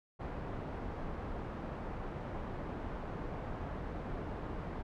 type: low-pass noise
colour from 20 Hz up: pink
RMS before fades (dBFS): -41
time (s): 0.19-4.83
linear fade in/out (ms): 20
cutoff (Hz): 1100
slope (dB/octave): 12
effects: none